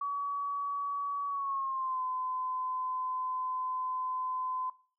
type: tone with pitch glide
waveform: sine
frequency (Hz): 1134 to 1022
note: C#6 to C6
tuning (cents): +39 to -41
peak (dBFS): -31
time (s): 0.01-4.7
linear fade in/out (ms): 5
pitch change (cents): -180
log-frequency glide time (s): 1.28-2.02
effects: noise-tail reverb RT60 0.4 s tail -20 dB re dry